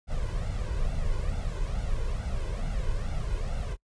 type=noise with flanger; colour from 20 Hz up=brown; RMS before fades=-29 dBFS; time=0.07-3.77 s; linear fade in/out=50 ms; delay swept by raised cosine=1.4 to 2.01 ms; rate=2.3 Hz; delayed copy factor=+0.75; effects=noise-tail reverb RT60 0.1 s tail -26 dB re dry + resampled to 22050 Hz